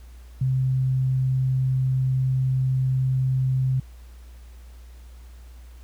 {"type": "tone", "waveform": "sine", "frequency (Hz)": 130.6, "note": "C3", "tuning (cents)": -3, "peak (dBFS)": -19, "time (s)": [0.41, 3.8], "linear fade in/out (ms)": 5, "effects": ["added 60 Hz sine -41 dBFS peak until 5.83 s", "pink hiss -57 dBFS RMS until 5.83 s"]}